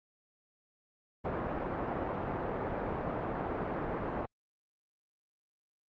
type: low-pass noise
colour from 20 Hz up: white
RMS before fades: -35 dBFS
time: 1.24-4.26 s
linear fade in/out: 10 ms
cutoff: 840 Hz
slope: 12 dB/octave
effects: low-pass 2000 Hz 12 dB/octave + Opus 32 kbps